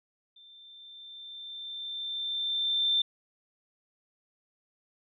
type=tone with level ramp; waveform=sine; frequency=3567 Hz; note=A7; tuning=23 cents sharp; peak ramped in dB=-52 to -22 dBFS; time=0.36-3.02 s; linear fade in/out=5 ms; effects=none